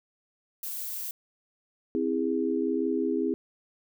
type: noise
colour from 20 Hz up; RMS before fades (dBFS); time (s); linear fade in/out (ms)
violet; -35; 0.63-1.11; 2
type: chord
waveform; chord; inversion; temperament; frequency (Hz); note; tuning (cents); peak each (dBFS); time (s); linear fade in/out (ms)
sine; C augmented; none; just; 261.6 / 327 / 408.8; C4 / E4 / G#4; 0 / -14 / -27; -29; 1.95-3.34; 0
effects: none